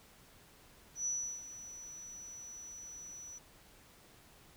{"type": "tone with ADSR envelope", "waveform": "sine", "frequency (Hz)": 5920, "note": "F#8", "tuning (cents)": 0, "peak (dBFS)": -32, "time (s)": [0.95, 3.39], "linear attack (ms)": 110, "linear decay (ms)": 350, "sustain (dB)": -14, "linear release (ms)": 17, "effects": ["pink hiss -61 dBFS RMS until 4.56 s"]}